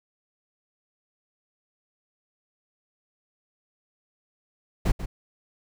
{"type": "noise with echo", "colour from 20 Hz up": "brown", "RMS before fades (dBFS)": -20, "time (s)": [4.85, 4.92], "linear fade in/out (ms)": 10, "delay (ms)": 140, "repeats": 1, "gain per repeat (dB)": -11, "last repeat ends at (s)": 5.06, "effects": []}